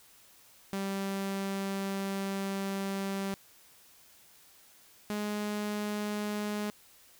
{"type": "tone pair in turn", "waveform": "sawtooth", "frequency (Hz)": [195.6, 208.6], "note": ["G3", "G#3"], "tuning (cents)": [-4, 8], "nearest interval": "minor second", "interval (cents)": 112, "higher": "second", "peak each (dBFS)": -28, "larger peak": "neither", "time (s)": [[0.73, 3.34], [5.1, 6.7]], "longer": "first", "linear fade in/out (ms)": 0, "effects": ["white hiss -59 dBFS RMS until 7.19 s"]}